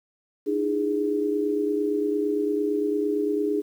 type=tone cluster; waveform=sine; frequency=301.8 / 330.6 / 413.1 Hz; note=D4 / E4 / G#4; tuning=+47 / +5 / -9 cents; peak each=-26 / -32 / -24 dBFS; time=0.46-3.62 s; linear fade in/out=20 ms; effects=9-bit